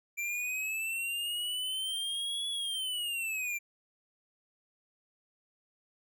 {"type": "linear two-way sweep", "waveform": "square", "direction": "up then down", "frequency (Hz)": [2349, 3400, 2349], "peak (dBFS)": -33, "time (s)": [0.17, 3.59], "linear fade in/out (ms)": 20, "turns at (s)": 2.49, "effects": []}